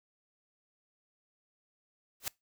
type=noise with exponential growth; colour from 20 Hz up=white; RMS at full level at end=-30 dBFS; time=2.2-2.28 s; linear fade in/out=2 ms; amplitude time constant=17 ms; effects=noise-tail reverb RT60 0.2 s tail -24 dB re dry